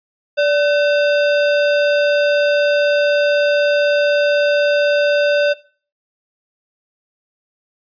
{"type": "tone with sample-and-hold", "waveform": "sine", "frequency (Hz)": 582, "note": "D5", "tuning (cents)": -16, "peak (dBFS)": -11, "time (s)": [0.37, 5.54], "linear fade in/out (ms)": 20, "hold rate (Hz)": 2100, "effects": ["noise-tail reverb RT60 0.4 s tail -18 dB re dry", "resampled to 11025 Hz"]}